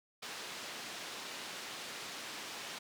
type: band-pass noise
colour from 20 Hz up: white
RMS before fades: -45 dBFS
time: 0.22-2.79 s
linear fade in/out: 10 ms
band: 180 to 4700 Hz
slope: 12 dB/octave
effects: none